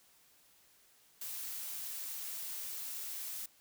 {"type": "noise", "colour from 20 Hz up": "blue", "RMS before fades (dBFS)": -42, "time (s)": [1.21, 3.46], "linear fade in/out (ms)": 5, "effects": ["white hiss -66 dBFS RMS until 3.6 s"]}